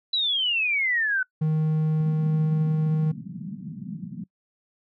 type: exponential sweep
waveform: sine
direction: down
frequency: 3996 to 1488 Hz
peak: -21 dBFS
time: 0.13-1.23 s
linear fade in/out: 5 ms
type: tone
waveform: triangle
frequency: 156.1 Hz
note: D#3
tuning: 6 cents sharp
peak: -18 dBFS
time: 1.41-3.12 s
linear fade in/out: 10 ms
type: band-pass noise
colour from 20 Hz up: white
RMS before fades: -36 dBFS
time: 2-4.24 s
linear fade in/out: 5 ms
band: 140 to 220 Hz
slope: 48 dB/octave
effects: noise-tail reverb RT60 0.1 s tail -23 dB re dry